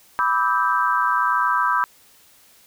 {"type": "chord", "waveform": "sine", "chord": "E minor seventh", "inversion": "second", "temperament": "equal with one note detuned", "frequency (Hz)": [987.8, 1174.7, 1295.9, 1568], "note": ["B5", "D6", "E6", "G6"], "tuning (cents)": [0, 0, -30, 0], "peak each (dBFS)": [-21, -23, -23, -23], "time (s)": [0.19, 1.84], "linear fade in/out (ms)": 0, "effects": ["white hiss -53 dBFS RMS until 2.66 s"]}